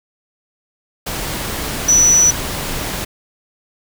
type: tone in noise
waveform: sine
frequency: 5930 Hz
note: F#8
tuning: 3 cents sharp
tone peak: -8 dBFS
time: 1.88-2.31 s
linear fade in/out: 10 ms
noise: pink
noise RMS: -23 dBFS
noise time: 1.06-3.05 s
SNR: +12 dB
effects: none